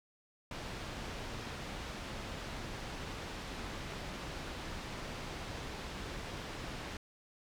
pink low-pass noise, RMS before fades -43 dBFS, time 0.51-6.97 s, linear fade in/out 2 ms, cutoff 4800 Hz, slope 12 dB/octave, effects none

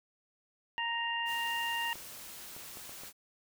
harmonic tone, 932.3 Hz, A#5, in tune, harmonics 1 / 2 / 3, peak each -36 / -36 / -36 dBFS, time 0.78-1.93 s, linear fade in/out 0 ms
white noise, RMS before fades -47 dBFS, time 1.25-3.13 s, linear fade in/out 50 ms
clicks, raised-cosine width 1 ms, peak -35 dBFS, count 5, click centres 1.956 / 2.565 / 2.771 / 2.894 / 3.035 s
effects none

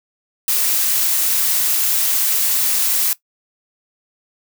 blue noise, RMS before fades -17 dBFS, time 0.48-3.13 s, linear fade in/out 2 ms, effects noise-tail reverb RT60 0.1 s tail -17 dB re dry

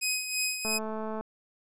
15% pulse tone with tremolo, 2518 Hz, D#7, 20 cents sharp, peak -19 dBFS, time 0.01-0.79 s, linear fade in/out 20 ms, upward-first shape sine, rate 3 Hz, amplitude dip 60%
click train, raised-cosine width 1 ms, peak -23 dBFS, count 123, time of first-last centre 0.65-1.21 s, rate 218 Hz
effects none

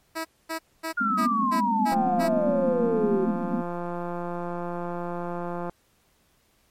10% pulse tone bursts, 323.9 Hz, E4, 30 cents flat, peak -20 dBFS, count 7, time 0.15-2.29 s, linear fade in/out 20 ms, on 100 ms, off 240 ms
sine exponential sweep, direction down, 1432 to 370.1 Hz, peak -22 dBFS, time 0.97-3.26 s, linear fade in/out 10 ms
white band-pass noise, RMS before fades -28 dBFS, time 1-3.62 s, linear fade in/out 10 ms, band 200 to 260 Hz, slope 96 dB/octave
click train, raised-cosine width 1 ms, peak -19 dBFS, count 658, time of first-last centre 1.92-5.696 s, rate 174 Hz
effects pink hiss -65 dBFS RMS until 6.7 s + MP3 64 kbps

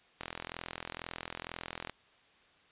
click train, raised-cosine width 0.3 ms, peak -22 dBFS, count 72, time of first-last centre 0.21-1.896 s, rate 42.1 Hz, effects white hiss -64 dBFS RMS until 2.71 s + resampled to 8000 Hz

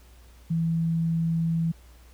sine tone, 164.81 Hz, E3, in tune, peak -22 dBFS, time 0.5-1.72 s, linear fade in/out 10 ms, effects added 60 Hz sine -49 dBFS peak until 2.13 s + pink hiss -58 dBFS RMS until 2.13 s

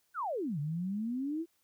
sine exponential two-way sweep, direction down then up, 1568 to 141.2 to 342.6 Hz, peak -32 dBFS, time 0.14-1.46 s, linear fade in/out 50 ms, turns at 0.59 s, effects white hiss -74 dBFS RMS until 1.63 s

